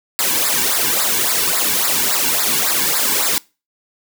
white noise with flanger, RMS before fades -17 dBFS, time 0.19-3.38 s, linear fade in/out 0 ms, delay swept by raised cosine 0.32 to 1.62 ms, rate 3.6 Hz, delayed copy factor -0.9, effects noise-tail reverb RT60 0.3 s tail -24 dB re dry

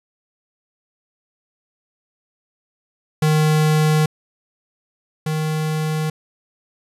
square tone pair in turn, 154.3 / 155.64 Hz, D#3 / D#3, -14 / +1 cents, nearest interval unison, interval 15 cents, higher second, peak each -14 / -20 dBFS, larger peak first, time 3.22-4.06 / 5.26-6.1 s, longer neither, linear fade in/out 5 ms, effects resampled to 32000 Hz + 9-bit

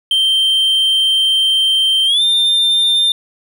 triangle tone with pitch glide, 3136 to 3602 Hz, G7 to A7, 0 to +40 cents, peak -9 dBFS, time 0.11-3.12 s, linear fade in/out 2 ms, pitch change +240 cents, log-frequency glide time 2.06-2.22 s, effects none

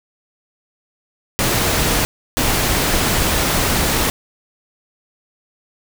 pink noise bursts at uneven times, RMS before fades -17 dBFS, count 2, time 1.39-2.05 / 2.37-4.1 s, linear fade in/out 0 ms, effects none

